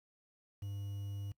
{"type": "tone with quantisation", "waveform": "triangle", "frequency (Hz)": 100, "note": "G2", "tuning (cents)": 35, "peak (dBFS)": -37, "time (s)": [0.62, 1.32], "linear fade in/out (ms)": 5, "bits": 10, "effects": ["noise-tail reverb RT60 0.1 s tail -21 dB re dry"]}